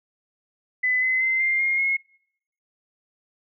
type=tone with pitch steps; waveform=sine; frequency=2008 / 2038 / 2069 / 2101 / 2132 / 2165 Hz; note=B6 / C7 / C7 / C7 / C7 / C#7; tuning=+28 / -46 / -20 / +7 / +32 / -41 cents; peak=-19 dBFS; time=0.83-1.97 s; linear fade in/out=10 ms; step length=190 ms; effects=noise-tail reverb RT60 0.7 s tail -25 dB re dry